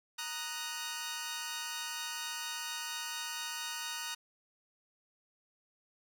10% pulse chord, D# minor, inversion second, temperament equal, 932.3 / 1244.5 / 1480 Hz, A#5 / D#6 / F#6, 0 / 0 / 0 cents, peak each -33 / -36 / -33 dBFS, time 0.18-4.15 s, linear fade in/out 10 ms, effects none

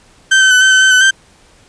35% pulse tone with pitch steps, 1554 / 1536 / 1503 / 1540 / 1525 / 1539 / 1508 / 1565 Hz, G6 / G6 / F#6 / G6 / G6 / G6 / F#6 / G6, -16 / -36 / +27 / -31 / -48 / -32 / +32 / -3 cents, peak -4 dBFS, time 0.31-1.11 s, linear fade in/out 10 ms, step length 100 ms, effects pink hiss -47 dBFS RMS until 1.68 s + resampled to 22050 Hz

